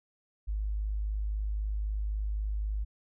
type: tone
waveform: sine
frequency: 51.91 Hz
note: G#1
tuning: in tune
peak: -29 dBFS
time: 0.47-2.85 s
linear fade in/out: 20 ms
effects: none